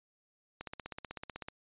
click train, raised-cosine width 0.3 ms, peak -25 dBFS, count 15, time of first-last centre 0.61-1.485 s, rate 16 Hz, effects resampled to 8000 Hz

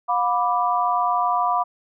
sine chord, B diminished, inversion second, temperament equal with one note detuned, 715.2 / 987.8 / 1174.7 Hz, F5 / B5 / D6, +41 / 0 / 0 cents, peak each -22 / -22 / -23 dBFS, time 0.08-1.64 s, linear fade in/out 20 ms, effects none

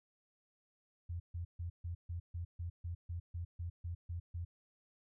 sine tone bursts, 86.2 Hz, F2, 22 cents flat, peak -38 dBFS, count 14, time 1.09-4.45 s, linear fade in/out 10 ms, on 110 ms, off 140 ms, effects none

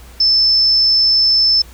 sine tone, 5274 Hz, E8, in tune, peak -9 dBFS, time 0.2-1.62 s, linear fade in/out 5 ms, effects added 60 Hz sine -37 dBFS peak until 1.73 s + pink hiss -43 dBFS RMS until 1.73 s

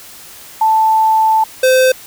sine / square tone pair in turn, 880 / 516.2 Hz, A5 / C5, 0 / -23 cents, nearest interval major sixth, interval 923 cents, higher first, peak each -8 dBFS, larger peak neither, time 0.61-1.44 / 1.63-1.92 s, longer first, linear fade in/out 5 ms, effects white hiss -36 dBFS RMS until 2.06 s

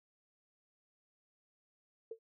sine tone with exponential decay, 450.8 Hz, A4, 42 cents sharp, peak -37 dBFS, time 2.11-2.19 s, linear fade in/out 5 ms, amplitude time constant 17 ms, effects none

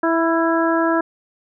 harmonic tone with a mistuned harmonic, 329.6 Hz, E4, in tune, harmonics 1 / 2 / 3 / 4 / 5, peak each -18 / -21 / -23 / -24 / -25 dBFS, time 0.03-1.01 s, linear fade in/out 5 ms, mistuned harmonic 4, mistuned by +21 cents, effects none

